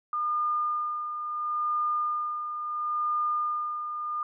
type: tone with tremolo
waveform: sine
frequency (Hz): 1212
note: D#6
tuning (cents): -46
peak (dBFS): -24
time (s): 0.13-4.23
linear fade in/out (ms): 2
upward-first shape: sine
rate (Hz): 0.73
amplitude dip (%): 55
effects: none